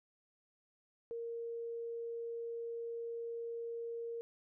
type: tone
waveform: sine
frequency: 464.9 Hz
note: A#4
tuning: 5 cents flat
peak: -39 dBFS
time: 1.11-4.21 s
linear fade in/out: 0 ms
effects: none